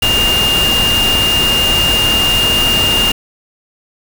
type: tone in noise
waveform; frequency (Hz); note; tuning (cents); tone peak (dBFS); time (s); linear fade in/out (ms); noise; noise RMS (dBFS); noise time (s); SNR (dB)
sine; 2816; F7; +14; -11; 0.02-3.12; 5; pink; -17; 0.02-3.12; +3
effects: none